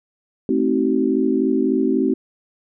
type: chord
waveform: sine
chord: A diminished seventh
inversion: none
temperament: just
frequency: 220 / 264 / 316.8 / 380.2 Hz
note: A3 / C4 / Eb4 / Gb4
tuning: 0 / +16 / +31 / +47 cents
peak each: -23 / -19 / -22 / -21 dBFS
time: 0.49-2.14 s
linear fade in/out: 2 ms
effects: none